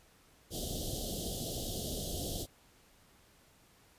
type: band-stop noise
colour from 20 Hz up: pink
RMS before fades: -38 dBFS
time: 0.5-2.47 s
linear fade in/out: 50 ms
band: 740 to 3000 Hz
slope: 96 dB/octave
effects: pink hiss -64 dBFS RMS until 3.98 s + resampled to 32000 Hz